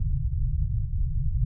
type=low-pass noise; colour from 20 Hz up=pink; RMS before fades=-25 dBFS; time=0-1.45 s; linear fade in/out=5 ms; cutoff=150 Hz; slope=96 dB/octave; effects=none

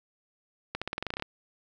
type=accelerating click train; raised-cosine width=0.3 ms; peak=-16 dBFS; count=12; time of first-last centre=0.75-1.223 s; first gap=66 ms; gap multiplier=0.91; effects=none

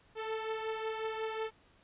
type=beating tone pair; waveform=sawtooth; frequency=440 / 445.5 Hz; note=A4 / A4; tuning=0 / +22 cents; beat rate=5.5 Hz; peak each=-32 / -38 dBFS; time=0.15-1.51 s; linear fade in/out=50 ms; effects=pink hiss -65 dBFS RMS until 1.83 s + resampled to 8000 Hz

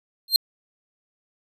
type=tone with exponential growth; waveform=45% pulse; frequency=4186 Hz; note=C8; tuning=in tune; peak=-8 dBFS; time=0.28-0.36 s; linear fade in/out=1 ms; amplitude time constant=17 ms; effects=resampled to 32000 Hz

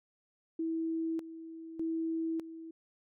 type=tone with tremolo; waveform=sine; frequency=325.8 Hz; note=E4; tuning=20 cents flat; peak=-31 dBFS; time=0.59-2.71 s; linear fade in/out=5 ms; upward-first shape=square; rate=0.83 Hz; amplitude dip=75%; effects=none

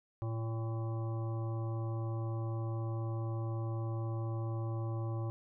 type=harmonic tone; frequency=113.1 Hz; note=A2; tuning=48 cents sharp; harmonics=1 / 3 / 5 / 7 / 9 / 10; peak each=-34 / -44 / -48 / -51 / -53 / -54 dBFS; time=0.22-5.3 s; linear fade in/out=0 ms; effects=none

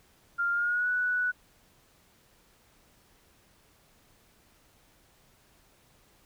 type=tone with pitch glide; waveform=sine; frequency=1396.9 to 1478.3 Hz; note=F6 to F#6; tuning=0 to -2 cents; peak=-25 dBFS; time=0.38-1.32 s; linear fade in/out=20 ms; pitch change=+98 cents; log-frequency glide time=0.52-0.89 s; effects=pink hiss -63 dBFS RMS until 6.25 s

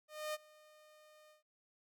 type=tone with ADSR envelope; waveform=sawtooth; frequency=611 Hz; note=D#5; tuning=32 cents flat; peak=-33 dBFS; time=0.08-1.43 s; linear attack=260 ms; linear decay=31 ms; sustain=-24 dB; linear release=130 ms; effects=none

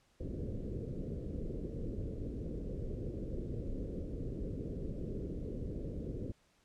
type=low-pass noise; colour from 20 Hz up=pink; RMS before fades=-40 dBFS; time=0.2-6.32 s; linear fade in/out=5 ms; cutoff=510 Hz; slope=48 dB/octave; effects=pink hiss -71 dBFS RMS until 6.64 s + low-pass 9000 Hz 12 dB/octave

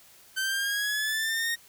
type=linear sweep; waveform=sawtooth; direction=up; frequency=1537 to 1864.7 Hz; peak=-23 dBFS; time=0.36-1.56 s; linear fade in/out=20 ms; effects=white hiss -55 dBFS RMS until 1.68 s

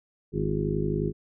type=harmonic tone with a mistuned harmonic; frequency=51.5 Hz; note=G#1; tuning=14 cents flat; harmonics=1 / 2 / 3 / 4 / 5 / 6 / 7 / 8; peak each=-34 / -36 / -29 / -35 / -35 / -37 / -31 / -32 dBFS; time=0.32-1.13 s; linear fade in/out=50 ms; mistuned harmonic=6; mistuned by=+87 cents; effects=none

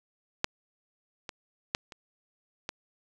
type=clicks; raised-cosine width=0.2 ms; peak=-7 / -20 / -9 / -27 / -16 dBFS; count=5; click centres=0.444 / 1.292 / 1.749 / 1.922 / 2.691 s; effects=none

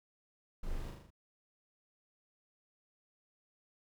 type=noise with echo; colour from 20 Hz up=brown; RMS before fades=-43 dBFS; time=0.63-0.91 s; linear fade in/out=5 ms; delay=39 ms; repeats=5; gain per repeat=-3 dB; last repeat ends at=1.105 s; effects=none

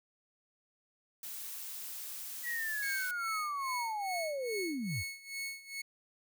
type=noise; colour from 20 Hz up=blue; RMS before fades=-43 dBFS; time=1.23-3.11 s; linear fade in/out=2 ms
type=linear sweep; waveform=sine; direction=down; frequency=1949 to 69.3 Hz; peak=-34 dBFS; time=2.43-5.04 s; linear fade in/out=50 ms
type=tone with tremolo; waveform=sawtooth; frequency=2199 Hz; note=C#7; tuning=14 cents flat; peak=-33 dBFS; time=2.82-5.82 s; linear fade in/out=10 ms; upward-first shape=sine; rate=2.4 Hz; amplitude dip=85%
effects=none

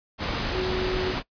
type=tone in noise; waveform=sine; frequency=370 Hz; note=F#4; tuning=in tune; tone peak=-26 dBFS; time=0.51-1.15 s; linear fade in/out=50 ms; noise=pink; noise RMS=-28 dBFS; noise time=0.18-1.23 s; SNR=-1 dB; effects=noise-tail reverb RT60 0.1 s tail -21 dB re dry + resampled to 11025 Hz

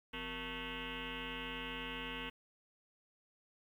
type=tone with frequency modulation; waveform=sine; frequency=1528 Hz; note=G6; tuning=45 cents flat; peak=-40 dBFS; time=0.13-2.3 s; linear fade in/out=10 ms; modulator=212 Hz; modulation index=7.4; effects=11-bit

